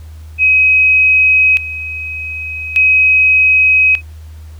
sine tone with tremolo, 2535 Hz, D#7, 32 cents sharp, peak -6 dBFS, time 0.38-4.02 s, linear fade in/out 50 ms, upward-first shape square, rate 0.42 Hz, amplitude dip 80%, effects added 78 Hz sine -29 dBFS peak until 4.59 s + pink hiss -48 dBFS RMS until 4.59 s

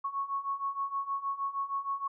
sine beating tone pair, 1101 / 1107.4 Hz, C#6 / C#6, -12 / -2 cents, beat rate 6.4 Hz, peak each -36 / -33 dBFS, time 0.04-2.08 s, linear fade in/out 10 ms, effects none

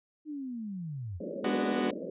sine linear sweep, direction down, 311.1 to 77.78 Hz, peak -35 dBFS, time 0.25-1.21 s, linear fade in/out 50 ms
white band-pass noise, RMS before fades -38 dBFS, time 1.2-2.1 s, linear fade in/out 5 ms, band 170 to 590 Hz, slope 96 dB/octave
30% pulse chord, G# half-diminished seventh, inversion none, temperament equal with one note detuned, 206.7 / 246.9 / 293.7 / 370 Hz, G#3 / B3 / D4 / F#4, -8 / 0 / 0 / 0 cents, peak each -31 / -30 / -32 / -31 dBFS, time 1.44-1.91 s, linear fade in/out 5 ms
effects resampled to 8000 Hz

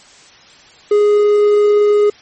triangle tone with quantisation, 415.3 Hz, G#4, in tune, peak -6 dBFS, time 0.91-2.1 s, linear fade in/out 5 ms, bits 6, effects white hiss -43 dBFS RMS until 2.21 s + MP3 32 kbps

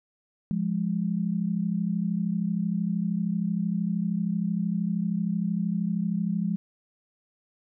sine tone pair together, 174.23 / 207.2 Hz, F3 / G#3, -4 / -4 cents, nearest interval minor third, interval 300 cents, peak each -27 dBFS, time 0.51-6.56 s, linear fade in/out 0 ms, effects none

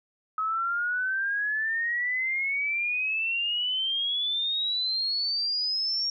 sine exponential sweep, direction up, 1274 to 5588 Hz, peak -25 dBFS, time 0.38-6.1 s, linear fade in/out 2 ms, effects none

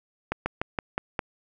slowing click train, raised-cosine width 0.5 ms, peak -11 dBFS, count 6, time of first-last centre 0.32-1.192 s, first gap 140 ms, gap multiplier 1.11, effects none

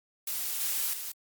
blue noise with level steps, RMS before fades -33 / -30 / -37 dBFS, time 0.27-1.12 s, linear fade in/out 5 ms, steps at 0.6 / 0.93 s, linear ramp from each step 5 ms, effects Opus 48 kbps

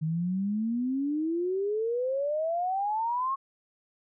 sine exponential sweep, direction up, 153.7 to 1100 Hz, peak -26 dBFS, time 0.01-3.36 s, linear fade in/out 20 ms, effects none

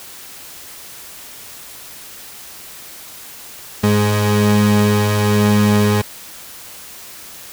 30% pulse tone pair together, 103.83 / 208.7 Hz, G#2 / G#3, 0 / +9 cents, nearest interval octave, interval 1209 cents, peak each -12 dBFS, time 3.83-6.02 s, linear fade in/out 10 ms, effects white hiss -36 dBFS RMS until 7.52 s

